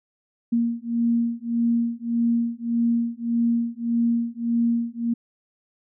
sine beating tone pair, 233.1 / 234.8 Hz, A#3 / A#3, 0 / +13 cents, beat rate 1.7 Hz, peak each -23 dBFS, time 0.52-5.14 s, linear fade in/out 10 ms, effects none

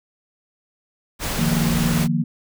pink noise, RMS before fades -25 dBFS, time 1.19-2.08 s, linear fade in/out 50 ms
sine chord, Eb suspended second, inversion none, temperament equal with one note detuned, 153.95 / 174.61 / 233.1 Hz, Eb3 / F3 / Bb3, -18 / 0 / 0 cents, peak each -22 dBFS, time 1.38-2.24 s, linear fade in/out 10 ms
effects none

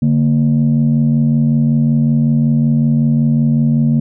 sine tone pair together, 145.65 / 231 Hz, D3 / A#3, -14 / -16 cents, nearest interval minor sixth, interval 798 cents, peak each -11 dBFS, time 0.02-4 s, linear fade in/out 5 ms, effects tanh soft clip ceiling -5 dBFS

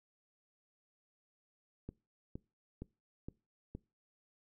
click train, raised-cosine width 3 ms, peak -30 dBFS, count 5, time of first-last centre 1.89-3.75 s, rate 2.15 Hz, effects noise-tail reverb RT60 0.3 s tail -23 dB re dry

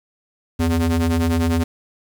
square ring-modulated tone, 82 Hz, E2, 9 cents flat, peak -14 dBFS, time 0.59-1.64 s, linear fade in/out 10 ms, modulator 169 Hz, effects 7-bit

